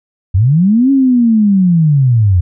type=linear two-way sweep; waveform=sine; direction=up then down; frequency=84 to 277.2 to 84 Hz; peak=-6 dBFS; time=0.34-2.41 s; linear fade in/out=10 ms; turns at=0.91 s; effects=none